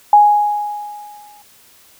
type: tone with exponential decay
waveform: sine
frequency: 830.6 Hz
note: G#5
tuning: in tune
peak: -3 dBFS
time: 0.13-1.42 s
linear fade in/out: 2 ms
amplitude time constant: 280 ms
effects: white hiss -48 dBFS RMS until 1.99 s